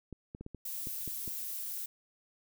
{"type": "clicks", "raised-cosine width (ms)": 3, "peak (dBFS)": -30, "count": 8, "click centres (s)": [0.127, 0.349, 0.41, 0.464, 0.547, 0.871, 1.077, 1.278]}
{"type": "noise", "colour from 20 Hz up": "violet", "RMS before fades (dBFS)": -39, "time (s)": [0.65, 1.86], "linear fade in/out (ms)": 5}
{"effects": []}